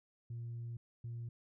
sine tone bursts at uneven times, 117.6 Hz, A#2, 16 cents sharp, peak -39 dBFS, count 2, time 0.3-0.77 / 1.04-1.29 s, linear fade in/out 5 ms, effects tanh soft clip ceiling -38 dBFS

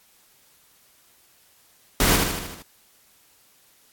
pink noise with echo, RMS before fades -19 dBFS, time 2-2.16 s, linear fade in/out 2 ms, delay 77 ms, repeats 6, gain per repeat -4 dB, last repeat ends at 2.622 s, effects white hiss -58 dBFS RMS until 3.92 s + AAC 64 kbps

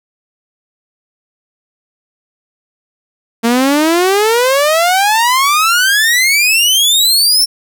sawtooth exponential sweep, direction up, 226.3 to 5470 Hz, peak -5 dBFS, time 3.43-7.46 s, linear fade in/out 20 ms, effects none

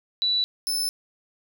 sine / sawtooth tone pair in turn, 3951 / 5264 Hz, B7 / E8, 0 / -3 cents, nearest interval perfect fourth, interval 497 cents, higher second, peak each -20 / -21 dBFS, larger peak first, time 0.22-0.44 / 0.67-0.89 s, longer neither, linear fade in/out 0 ms, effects none

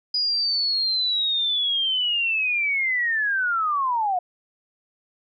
sine linear sweep, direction down, 4943 to 699 Hz, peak -20 dBFS, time 0.14-4.19 s, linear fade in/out 5 ms, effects none

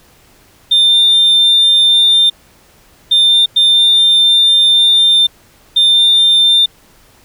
sine tone bursts at uneven times, 3599 Hz, A7, 38 cents sharp, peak -4 dBFS, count 4, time 0.71-2.3 / 3.11-3.46 / 3.56-5.27 / 5.76-6.66 s, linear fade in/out 10 ms, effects tanh soft clip ceiling -4 dBFS + pink hiss -47 dBFS RMS until 7.24 s

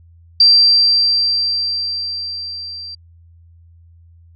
sine tone with level ramp, 4706 Hz, D8, 3 cents sharp, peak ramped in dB -5 to -28 dBFS, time 0.4-2.95 s, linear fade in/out 5 ms, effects added 84 Hz sine -43 dBFS peak until 4.35 s

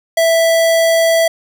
square tone, 659.3 Hz, E5, in tune, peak -10 dBFS, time 0.17-1.28 s, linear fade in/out 5 ms, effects none

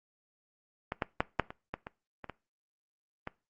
clicks, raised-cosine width 0.5 ms, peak -18 / -14 / -11 / -9 / -26 / -19 / -25 / -26 / -24 / -21 dBFS, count 10, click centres 0.921 / 1.022 / 1.205 / 1.397 / 1.505 / 1.74 / 1.869 / 2.243 / 2.297 / 3.274 s, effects noise-tail reverb RT60 0.3 s tail -21 dB re dry + Opus 32 kbps

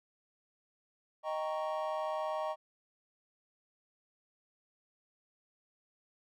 triangle chord, Eb dominant seventh, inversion none, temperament equal, 622.3 / 784 / 932.3 / 1108.7 Hz, Eb5 / G5 / Bb5 / Db6, 0 / 0 / 0 / 0 cents, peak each -34 / -39 / -39 / -39 dBFS, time 1.23-2.56 s, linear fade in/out 50 ms, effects none

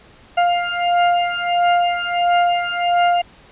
40% pulse beating tone pair, 701 / 702.5 Hz, F5 / F5, +6 / +10 cents, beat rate 1.5 Hz, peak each -17 dBFS, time 0.37-3.22 s, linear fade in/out 10 ms, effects pink hiss -47 dBFS RMS until 3.51 s + resampled to 8000 Hz

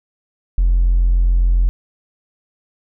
sine tone with hard clipping, 43.65 Hz, F1, in tune, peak -11 dBFS, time 0.58-1.69 s, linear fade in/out 0 ms, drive 1 dB, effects none

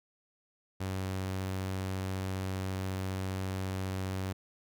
sawtooth tone, 94.7 Hz, F#2, 41 cents sharp, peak -29 dBFS, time 0.8-4.33 s, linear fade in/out 10 ms, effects none

